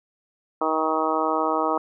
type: harmonic tone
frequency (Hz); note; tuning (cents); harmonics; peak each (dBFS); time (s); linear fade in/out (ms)
158.1; D#3; +28; 2 / 3 / 4 / 5 / 6 / 7 / 8; -28 / -28 / -28 / -28 / -28 / -28 / -28; 0.61-1.78; 5
effects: none